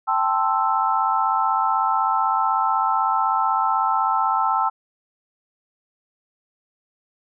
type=chord; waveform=sine; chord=A minor seventh; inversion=third; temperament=equal; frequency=784 / 880 / 1046.5 / 1318.5 Hz; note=G5 / A5 / C6 / E6; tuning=0 / 0 / 0 / 0 cents; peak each=-24 / -22 / -25 / -22 dBFS; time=0.07-4.7 s; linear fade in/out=20 ms; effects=none